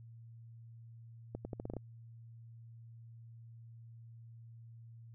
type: accelerating click train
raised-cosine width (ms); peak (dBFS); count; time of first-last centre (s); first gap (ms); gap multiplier
2; -27; 8; 1.35-1.767; 100; 0.82
effects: added 115 Hz sine -51 dBFS peak until 5.14 s